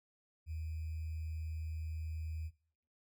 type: tone with sample-and-hold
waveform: sine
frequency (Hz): 79.5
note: D#2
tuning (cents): +38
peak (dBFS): -38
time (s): 0.46-2.51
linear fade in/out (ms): 50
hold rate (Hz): 2450
effects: noise-tail reverb RT60 0.6 s tail -22 dB re dry